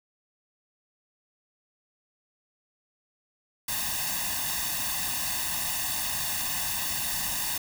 white noise with comb filter, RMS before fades -30 dBFS, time 3.68-7.58 s, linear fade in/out 5 ms, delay 1.1 ms, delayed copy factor +1, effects none

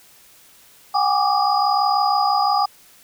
sine tone cluster, 747 / 813 / 1159 / 1200 / 4926 Hz, F#5 / G#5 / D6 / D6 / D#8, +16 / -37 / -23 / +37 / -18 cents, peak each -23 / -18 / -22 / -25 / -27 dBFS, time 0.94-2.66 s, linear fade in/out 10 ms, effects white hiss -50 dBFS RMS until 3.03 s

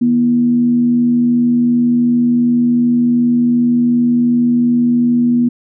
sine tone with frequency modulation, 241.1 Hz, B3, 41 cents flat, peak -9 dBFS, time 0.01-5.49 s, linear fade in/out 10 ms, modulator 87.1 Hz, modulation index 0.25, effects none

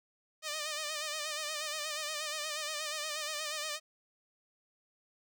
5% pulse tone with vibrato, 608 Hz, D#5, 40 cents flat, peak -24 dBFS, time 0.42-3.8 s, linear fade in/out 50 ms, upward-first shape sine, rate 8.4 Hz, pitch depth 62 cents each way, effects none

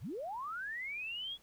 sine linear sweep, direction up, 52.3 to 3398 Hz, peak -38 dBFS, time 0-1.38 s, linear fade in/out 50 ms, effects pink hiss -66 dBFS RMS until 1.42 s

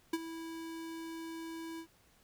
square tone with ADSR envelope, 327.9 Hz, E4, 9 cents flat, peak -29 dBFS, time 0.13-1.87 s, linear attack 6 ms, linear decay 37 ms, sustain -13 dB, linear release 81 ms, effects pink hiss -67 dBFS RMS until 2.23 s

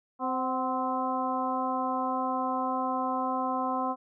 harmonic tone with a mistuned harmonic, 260 Hz, C4, 11 cents flat, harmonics 1 / 2 / 3 / 4 / 5, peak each -33 / -36 / -32 / -31 / -38 dBFS, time 0.19-3.96 s, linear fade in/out 50 ms, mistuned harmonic 3, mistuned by -49 cents, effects none

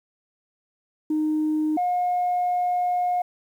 sine tone pair in turn, 308.3 / 716.9 Hz, D#4 / F5, -16 / +45 cents, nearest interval octave + minor third, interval 1461 cents, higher second, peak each -19 / -19 dBFS, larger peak neither, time 1.1-1.77 / 1.77-3.22 s, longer second, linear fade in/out 5 ms, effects tanh soft clip ceiling -17 dBFS + 9-bit

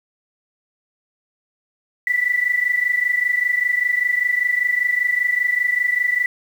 sine tone pair together, 1964 / 1989.1 Hz, B6 / B6, -10 / +12 cents, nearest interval unison, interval 22 cents, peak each -18 / -21 dBFS, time 2.07-6.26 s, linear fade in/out 2 ms, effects 7-bit

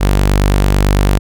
sawtooth tone, 49 Hz, G1, in tune, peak -5 dBFS, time 0-1.19 s, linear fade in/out 20 ms, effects none

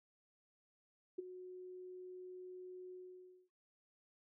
sine tone with ADSR envelope, 366.1 Hz, F#4, 18 cents flat, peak -36 dBFS, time 1.18-3.49 s, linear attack 10 ms, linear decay 17 ms, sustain -12 dB, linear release 570 ms, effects noise-tail reverb RT60 0.4 s tail -22 dB re dry

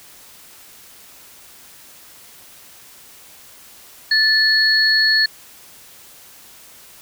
sine tone pair together, 1754 / 4346 Hz, A6 / C#8, -6 / -35 cents, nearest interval octave + major third, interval 1571 cents, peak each -15 dBFS, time 4.11-5.26 s, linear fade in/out 5 ms, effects white hiss -44 dBFS RMS until 7.01 s

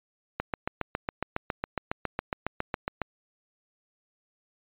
click train, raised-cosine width 0.5 ms, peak -13 dBFS, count 20, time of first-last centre 0.4-3.017 s, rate 7.26 Hz, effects resampled to 8000 Hz

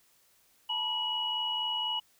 sine tone cluster, 880 / 964 / 2918 Hz, A5 / B5 / F#7, 0 / -42 / -25 cents, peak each -38 / -39 / -30 dBFS, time 0.69-2 s, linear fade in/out 10 ms, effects white hiss -66 dBFS RMS until 2.19 s

